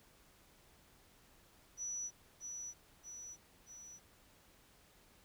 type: tone with echo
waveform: sine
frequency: 5910 Hz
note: F#8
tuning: 3 cents flat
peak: -39 dBFS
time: 1.77-2.11 s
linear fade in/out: 50 ms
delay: 630 ms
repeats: 3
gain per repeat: -4 dB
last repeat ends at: 4 s
effects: pink hiss -66 dBFS RMS until 5.24 s